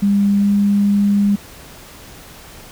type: tone with pitch glide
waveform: sine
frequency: 201.1 to 202.4 Hz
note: G3 to G#3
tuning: +44 to -44 cents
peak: -11 dBFS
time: 0.02-1.36 s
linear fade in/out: 10 ms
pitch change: +12 cents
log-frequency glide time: 0.39-0.48 s
effects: pink hiss -39 dBFS RMS until 2.71 s